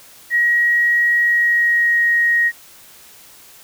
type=tone with pitch glide; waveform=sine; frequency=1900 to 1881.4 Hz; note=A#6 to A#6; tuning=+33 to +15 cents; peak=-12 dBFS; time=0.3-2.52 s; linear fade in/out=50 ms; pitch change=-18 cents; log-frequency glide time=1.18-2.07 s; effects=white hiss -44 dBFS RMS until 3.63 s